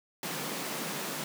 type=high-pass noise; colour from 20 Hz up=pink; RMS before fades=-36 dBFS; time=0.23-1.24 s; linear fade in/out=2 ms; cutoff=140 Hz; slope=96 dB/octave; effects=none